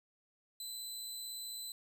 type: tone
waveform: 20% pulse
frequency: 4021 Hz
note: B7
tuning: 30 cents sharp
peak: -36 dBFS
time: 0.6-1.72 s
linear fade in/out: 2 ms
effects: none